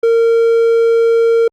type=tone; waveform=triangle; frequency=460 Hz; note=A#4; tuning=23 cents flat; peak=-6 dBFS; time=0.03-1.48 s; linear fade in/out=5 ms; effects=Opus 48 kbps